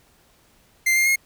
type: tone with pitch steps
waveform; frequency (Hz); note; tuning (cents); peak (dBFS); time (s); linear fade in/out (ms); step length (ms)
45% pulse; 2090 / 2114 / 2149; C7 / C7 / C7; -2 / +17 / +46; -16; 0.86-1.16; 10; 100
effects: pink hiss -58 dBFS RMS until 1.25 s